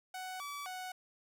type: tone with pitch steps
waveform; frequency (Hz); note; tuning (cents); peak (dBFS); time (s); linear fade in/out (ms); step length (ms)
sawtooth; 744 / 1148 / 740; F#5 / D6 / F#5; +9 / -40 / 0; -37; 0.14-0.92; 5; 260
effects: none